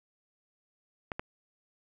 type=clicks; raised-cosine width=0.5 ms; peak=-19 / -19 dBFS; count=2; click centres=1.118 / 1.195 s; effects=none